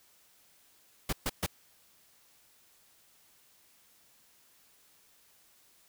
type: noise bursts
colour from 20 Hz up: pink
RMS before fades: -31 dBFS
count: 3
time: 1.09-1.464 s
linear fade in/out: 5 ms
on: 38 ms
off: 130 ms
effects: white hiss -64 dBFS RMS until 5.88 s